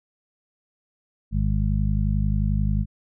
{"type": "harmonic tone", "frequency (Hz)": 51.3, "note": "G#1", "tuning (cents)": -21, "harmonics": [1, 2, 3, 4], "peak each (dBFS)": [-22, -25, -27, -28], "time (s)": [1.31, 2.86], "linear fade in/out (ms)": 50, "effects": []}